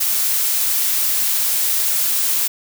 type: noise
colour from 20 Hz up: blue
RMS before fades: -18 dBFS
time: 0-2.48 s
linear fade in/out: 10 ms
effects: none